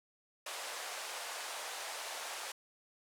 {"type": "band-pass noise", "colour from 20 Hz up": "pink", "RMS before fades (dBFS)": -43, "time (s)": [0.46, 2.52], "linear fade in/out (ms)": 5, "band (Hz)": [570, 11000], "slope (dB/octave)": 24, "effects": []}